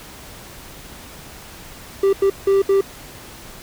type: tone bursts at uneven times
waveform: triangle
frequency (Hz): 392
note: G4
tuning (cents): 0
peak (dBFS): -10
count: 4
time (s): 2.03-2.13 / 2.22-2.3 / 2.47-2.62 / 2.69-2.81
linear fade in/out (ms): 5
effects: pink hiss -39 dBFS RMS until 3.62 s